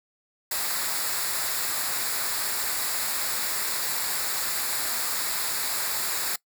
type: noise with comb filter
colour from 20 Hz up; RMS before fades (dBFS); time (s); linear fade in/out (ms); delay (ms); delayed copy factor
white; -28; 0.51-6.36; 5; 0.33; -0.6
effects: noise-tail reverb RT60 0.1 s tail -22 dB re dry